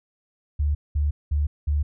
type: tone bursts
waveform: sine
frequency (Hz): 73.42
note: D2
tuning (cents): 0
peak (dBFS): -19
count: 4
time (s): 0.59-1.83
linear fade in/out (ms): 10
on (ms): 160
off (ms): 200
effects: none